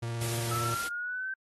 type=tone with vibrato; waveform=45% pulse; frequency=116.54 Hz; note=A#2; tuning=in tune; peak=-32 dBFS; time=0.02-0.75 s; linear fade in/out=10 ms; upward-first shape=sine; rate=17 Hz; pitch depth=19 cents each way
type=noise; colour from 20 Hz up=white; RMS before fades=-37 dBFS; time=0.2-0.89 s; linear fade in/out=20 ms
type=exponential sweep; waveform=sine; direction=up; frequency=1300 to 1558 Hz; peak=-32 dBFS; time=0.51-1.34 s; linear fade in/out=5 ms
effects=AAC 32 kbps